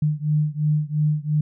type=beating tone pair; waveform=sine; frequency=150 / 152.9 Hz; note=D3 / D#3; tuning=+37 / -30 cents; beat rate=2.9 Hz; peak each=-21 / -22 dBFS; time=0.02-1.41 s; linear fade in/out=5 ms; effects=none